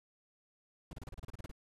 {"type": "noise bursts", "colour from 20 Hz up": "brown", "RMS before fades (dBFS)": -44, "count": 12, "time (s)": [0.91, 1.514], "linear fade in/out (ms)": 2, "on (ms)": 21, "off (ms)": 32, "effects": ["resampled to 32000 Hz"]}